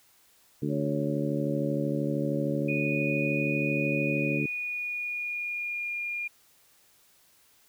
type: harmonic tone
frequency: 73 Hz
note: D2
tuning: 10 cents flat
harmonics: 2 / 3 / 4 / 5 / 6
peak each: -31 / -33 / -31 / -36 / -38 dBFS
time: 0.62-4.46 s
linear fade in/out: 5 ms
type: tone with tremolo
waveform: sine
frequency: 554.4 Hz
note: C#5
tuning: in tune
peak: -32 dBFS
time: 0.68-4.41 s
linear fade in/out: 50 ms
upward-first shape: sine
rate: 1.3 Hz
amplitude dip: 25%
type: tone with pitch glide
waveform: sine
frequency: 2475 to 2417 Hz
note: D#7 to D7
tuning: -10 to +49 cents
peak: -30 dBFS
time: 2.68-6.28 s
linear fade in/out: 10 ms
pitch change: -41 cents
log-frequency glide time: 4.09-5.92 s
effects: white hiss -62 dBFS RMS until 7.68 s